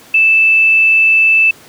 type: tone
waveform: sine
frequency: 2637 Hz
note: E7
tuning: in tune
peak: -6 dBFS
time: 0.14-1.51 s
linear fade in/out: 5 ms
effects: pink hiss -40 dBFS RMS until 1.68 s + high-pass 150 Hz 12 dB/octave